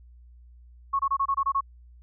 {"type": "tone bursts", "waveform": "sine", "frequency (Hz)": 1100, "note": "C#6", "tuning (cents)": -14, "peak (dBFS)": -21, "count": 8, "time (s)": [0.93, 1.609], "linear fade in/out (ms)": 10, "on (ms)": 63, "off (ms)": 25, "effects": ["added 60 Hz sine -48 dBFS peak until 2.02 s"]}